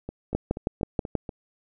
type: two click trains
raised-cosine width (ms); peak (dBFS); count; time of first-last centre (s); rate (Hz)
2; -20 / -10; 6 / 6; 0.09-1.292 / 0.35-1.153; 4.16 / 6.23
effects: none